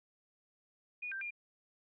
sine tone with pitch steps, 2456 / 1571 / 2405 Hz, D#7 / G6 / D7, -23 / +3 / +41 cents, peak -38 dBFS, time 1.02-1.308 s, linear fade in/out 10 ms, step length 96 ms, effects none

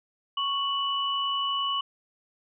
sine tone pair together, 1108.7 / 2960 Hz, C#6 / F#7, 0 / 0 cents, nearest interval octave + perfect fourth, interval 1700 cents, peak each -28 dBFS, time 0.37-1.81 s, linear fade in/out 5 ms, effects none

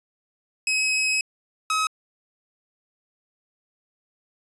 sawtooth tone pair in turn, 2551 / 1275.5 Hz, D#7 / D#6, +43 / +43 cents, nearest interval octave, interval 1200 cents, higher first, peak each -17 dBFS, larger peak neither, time 0.67-1.21 / 1.7-1.87 s, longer first, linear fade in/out 2 ms, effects resampled to 24000 Hz

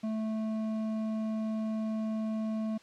sine tone with hard clipping, 218.9 Hz, A3, 9 cents flat, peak -32 dBFS, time 0.03-2.78 s, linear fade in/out 10 ms, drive 8 dB, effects white hiss -58 dBFS RMS until 2.82 s + low-pass 5000 Hz 12 dB/octave

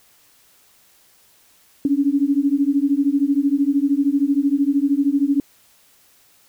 sine beating tone pair, 275 / 288 Hz, C#4 / D4, -14 / -34 cents, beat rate 13 Hz, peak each -18 dBFS, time 1.85-5.4 s, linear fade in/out 2 ms, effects white hiss -55 dBFS RMS until 6.48 s

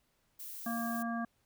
violet noise, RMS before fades -45 dBFS, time 0.39-1.03 s, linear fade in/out 10 ms
harmonic tone, 232 Hz, A#3, 8 cents flat, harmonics 1 / 3 / 5 / 7, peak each -35 / -40 / -42 / -43 dBFS, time 0.66-1.25 s, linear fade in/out 5 ms
effects pink hiss -75 dBFS RMS until 1.45 s

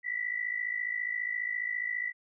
sine tone pair together, 1945.3 / 2000 Hz, B6 / B6, -27 / +21 cents, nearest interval unison, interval 48 cents, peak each -33 / -34 dBFS, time 0.03-2.13 s, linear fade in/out 50 ms, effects none

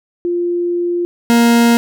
sine / 40% pulse tone pair in turn, 348.7 / 234.5 Hz, F4 / A#3, -3 / +11 cents, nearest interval perfect fifth, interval 686 cents, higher first, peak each -14 / -7 dBFS, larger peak second, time 0.25-1.05 / 1.3-1.77 s, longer first, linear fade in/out 0 ms, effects none

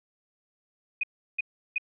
sine tone bursts, 2489 Hz, D#7, in tune, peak -24 dBFS, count 3, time 1.01-1.782 s, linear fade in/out 5 ms, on 24 ms, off 350 ms, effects none

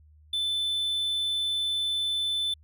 triangle tone, 3520 Hz, A7, in tune, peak -24 dBFS, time 0.33-2.54 s, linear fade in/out 5 ms, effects added 76 Hz sine -53 dBFS peak until 2.63 s

